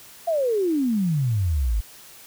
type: exponential sweep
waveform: sine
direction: down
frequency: 698.5 to 48.88 Hz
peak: -19 dBFS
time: 0.27-1.81 s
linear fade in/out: 10 ms
effects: white hiss -46 dBFS RMS until 2.26 s